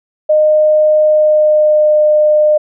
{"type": "tone with pitch glide", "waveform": "sine", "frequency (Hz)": [613, 606], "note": ["D#5", "D#5"], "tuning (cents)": [-26, -46], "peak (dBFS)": -6, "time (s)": [0.29, 2.58], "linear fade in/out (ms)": 10, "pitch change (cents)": -20, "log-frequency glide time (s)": [1.05, 2], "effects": []}